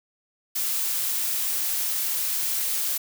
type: noise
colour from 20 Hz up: blue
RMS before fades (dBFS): -26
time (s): 0.55-2.98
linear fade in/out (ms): 10
effects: none